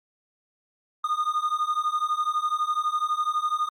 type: beating tone pair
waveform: triangle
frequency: 1219 / 1231 Hz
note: D#6 / D#6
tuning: -36 / -19 cents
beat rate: 12 Hz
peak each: -25 / -24 dBFS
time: 1.04-3.69 s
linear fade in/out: 5 ms
effects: Opus 48 kbps